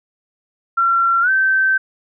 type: tone with pitch glide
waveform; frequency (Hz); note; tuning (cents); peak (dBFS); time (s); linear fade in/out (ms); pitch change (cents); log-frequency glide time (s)
sine; 1364 to 1548.8; F6 to G6; -41 to -21; -12; 0.77-1.78; 10; +220; 1.21-1.3
effects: none